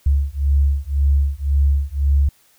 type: beating tone pair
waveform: sine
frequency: 69.3 / 71.2 Hz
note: C#2 / C#2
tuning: 0 / +47 cents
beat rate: 1.9 Hz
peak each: -17 dBFS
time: 0.06-2.29 s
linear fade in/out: 5 ms
effects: white hiss -56 dBFS RMS until 2.58 s